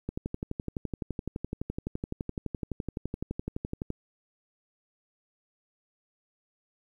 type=click train; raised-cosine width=3 ms; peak=-19 dBFS; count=46; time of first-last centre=0.09-3.904 s; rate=11.8 Hz; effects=10-bit